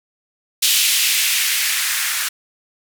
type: noise with band-pass filter sweep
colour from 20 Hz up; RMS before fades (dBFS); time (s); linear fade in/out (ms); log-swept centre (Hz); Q
violet; -18; 0.62-2.29; 10; 3100 to 1500; 1.8
effects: none